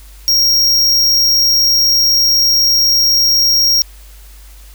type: tone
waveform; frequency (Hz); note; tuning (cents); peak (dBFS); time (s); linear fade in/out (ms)
square; 5588; F8; 0; -9; 0.28-3.82; 0
effects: added 50 Hz sine -35 dBFS peak until 4.74 s + white hiss -44 dBFS RMS until 4.74 s